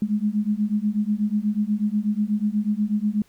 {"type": "beating tone pair", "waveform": "sine", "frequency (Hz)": [205.7, 213.9], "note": ["G#3", "A3"], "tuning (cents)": [-16, -49], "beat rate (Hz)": 8.2, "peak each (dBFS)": -23, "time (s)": [0.02, 3.22], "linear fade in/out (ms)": 2, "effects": ["pink hiss -59 dBFS RMS until 3.28 s"]}